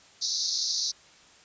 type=band-pass noise; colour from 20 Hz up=white; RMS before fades=-29 dBFS; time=0.21-0.92 s; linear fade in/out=20 ms; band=3900 to 6200 Hz; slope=96 dB/octave; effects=white hiss -55 dBFS RMS until 1.44 s + resampled to 16000 Hz